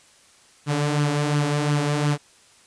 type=tone with flanger; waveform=sawtooth; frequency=146.83 Hz; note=D3; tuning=in tune; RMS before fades=-22 dBFS; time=0.66-2.18 s; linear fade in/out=50 ms; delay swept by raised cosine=0.64 to 5.14 ms; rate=2.8 Hz; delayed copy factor=+0.5; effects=white hiss -54 dBFS RMS until 2.66 s + resampled to 22050 Hz